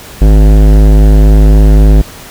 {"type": "tone with hard clipping", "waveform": "sine", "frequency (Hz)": 51.91, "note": "G#1", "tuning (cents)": 0, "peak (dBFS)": -3, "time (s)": [0.21, 2.02], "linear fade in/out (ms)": 10, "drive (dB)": 17, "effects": ["pink hiss -30 dBFS RMS until 2.3 s"]}